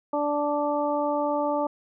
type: harmonic tone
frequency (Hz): 292.7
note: D4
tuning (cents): -6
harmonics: 1 / 2 / 3 / 4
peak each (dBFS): -29 / -26 / -28 / -33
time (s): 0.13-1.67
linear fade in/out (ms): 5
effects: none